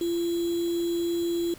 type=tone with sample-and-hold; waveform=sine; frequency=341.5 Hz; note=F4; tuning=39 cents flat; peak=-24 dBFS; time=0.01-1.54 s; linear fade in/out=2 ms; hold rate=3675 Hz; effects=pink hiss -49 dBFS RMS until 1.58 s